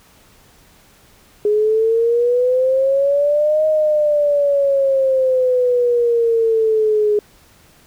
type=exponential two-way sweep; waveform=sine; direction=up then down; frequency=415.3 to 625 to 415.3 Hz; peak=-12 dBFS; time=1.45-7.19 s; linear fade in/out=2 ms; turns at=3.66 s; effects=pink hiss -50 dBFS RMS until 7.86 s